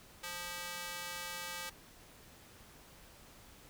square tone with high-pass filter, 175.8 Hz, F3, 12 cents sharp, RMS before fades -43 dBFS, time 0.23-1.7 s, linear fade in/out 10 ms, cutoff 1300 Hz, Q 0.59, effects pink hiss -58 dBFS RMS until 3.69 s

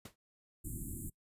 pink noise with exponential decay, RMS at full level -45 dBFS, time 0.05-0.16 s, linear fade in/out 5 ms, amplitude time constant 23 ms
pink band-stop noise, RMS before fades -42 dBFS, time 0.64-1.1 s, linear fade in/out 10 ms, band 350 to 7400 Hz, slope 96 dB/octave
effects noise-tail reverb RT60 0.1 s tail -23 dB re dry + resampled to 32000 Hz

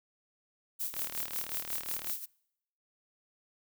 violet noise with tremolo, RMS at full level -34 dBFS, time 0.79-2.26 s, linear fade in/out 20 ms, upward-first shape sine, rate 5.5 Hz, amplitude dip 75%
click train, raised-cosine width 0.2 ms, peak -23 dBFS, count 45, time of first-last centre 0.94-2.098 s, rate 38 Hz
effects noise-tail reverb RT60 0.8 s tail -26 dB re dry

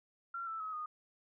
sine tone with pitch steps, 1370 / 1322.6 / 1276.8 / 1232.6 Hz, F6 / E6 / D#6 / D#6, -34 / +5 / +44 / -17 cents, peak -38 dBFS, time 0.34-0.86 s, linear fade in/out 5 ms, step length 130 ms, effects none

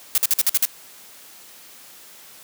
blue noise bursts, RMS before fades -17 dBFS, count 7, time 0.15-0.652 s, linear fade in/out 0 ms, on 28 ms, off 51 ms, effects white hiss -45 dBFS RMS until 2.43 s + high-pass 150 Hz 12 dB/octave

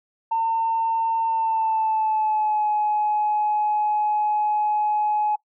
sine tone with pitch glide, 905 to 844.4 Hz, A5 to G#5, +48 to +29 cents, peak -18 dBFS, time 0.31-5.36 s, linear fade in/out 10 ms, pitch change -119 cents, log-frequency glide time 1.24-2.69 s, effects noise-tail reverb RT60 0.1 s tail -21 dB re dry + tanh soft clip ceiling -14 dBFS

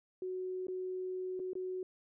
sine tone with dropouts, 370 Hz, F#4, in tune, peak -36 dBFS, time 0.22-1.83 s, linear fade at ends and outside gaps 2 ms, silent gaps 0.669-0.683 / 1.394-1.399 / 1.533-1.553 s, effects none

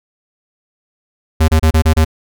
square tone bursts, 79.3 Hz, D#2, 33 cents sharp, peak -8 dBFS, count 6, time 1.4-2.048 s, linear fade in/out 10 ms, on 83 ms, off 30 ms, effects none

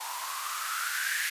violet noise with band-pass filter sweep, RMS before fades -33 dBFS, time 0-1.3 s, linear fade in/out 10 ms, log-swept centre 900 to 1800 Hz, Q 8.3, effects resampled to 32000 Hz

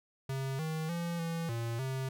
square tone with pitch steps, 134.3 / 158.3 / 170.6 / 166.3 / 116.1 / 132.4 Hz, C3 / D#3 / F3 / E3 / A#2 / C3, +46 / +30 / -40 / +16 / -7 / +21 cents, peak -34 dBFS, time 0.29-2.09 s, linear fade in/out 5 ms, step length 300 ms, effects none

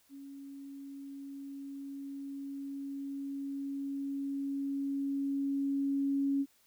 sine tone with level ramp, 277.2 Hz, C#4, in tune, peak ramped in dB -45 to -27 dBFS, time 0.09-6.46 s, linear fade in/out 50 ms, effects white hiss -68 dBFS RMS until 6.66 s

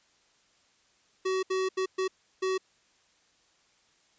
square tone bursts at uneven times, 376.9 Hz, F#4, 32 cents sharp, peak -27 dBFS, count 5, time 1.25-1.43 / 1.5-1.69 / 1.77-1.86 / 1.98-2.08 / 2.42-2.58 s, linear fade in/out 10 ms, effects white hiss -66 dBFS RMS until 4.18 s + resampled to 16000 Hz

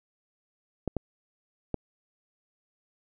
clicks, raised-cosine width 2 ms, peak -15 dBFS, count 3, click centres 0.877 / 0.967 / 1.743 s, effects none

